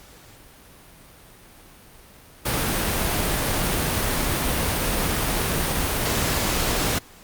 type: noise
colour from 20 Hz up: pink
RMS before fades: -23 dBFS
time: 2.45-6.99 s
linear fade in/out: 10 ms
effects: pink hiss -48 dBFS RMS until 7.23 s + Opus 48 kbps